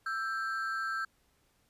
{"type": "ring-modulated tone", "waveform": "triangle", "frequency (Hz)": 1453, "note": "F#6", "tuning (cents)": -32, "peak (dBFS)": -27, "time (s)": [0.06, 1.05], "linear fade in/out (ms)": 5, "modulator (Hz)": 125, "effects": ["pink hiss -71 dBFS RMS until 1.69 s", "resampled to 32000 Hz"]}